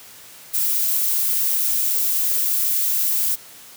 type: noise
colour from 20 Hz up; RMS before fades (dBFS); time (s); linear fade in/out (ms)
violet; -20; 0.53-3.36; 20
effects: white hiss -43 dBFS RMS until 3.76 s + high-pass 80 Hz 12 dB/octave